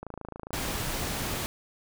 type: click train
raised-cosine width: 1 ms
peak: -24 dBFS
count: 18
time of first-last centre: 0.03-0.653 s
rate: 27.3 Hz
type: noise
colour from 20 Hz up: pink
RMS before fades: -32 dBFS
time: 0.53-1.46 s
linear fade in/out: 0 ms
effects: none